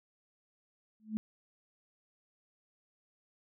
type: tone with exponential growth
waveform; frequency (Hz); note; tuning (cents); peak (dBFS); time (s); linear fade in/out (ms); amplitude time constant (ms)
sine; 216.7; A3; -26; -27; 1-1.17; 0; 36
effects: none